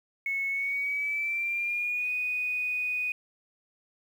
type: tone with pitch glide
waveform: sine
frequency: 2199 to 2483 Hz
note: C#7 to D#7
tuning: -14 to -4 cents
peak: -27 dBFS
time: 0.26-3.12 s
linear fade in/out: 2 ms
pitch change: +210 cents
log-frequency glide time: 0.49-2.11 s
effects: 9-bit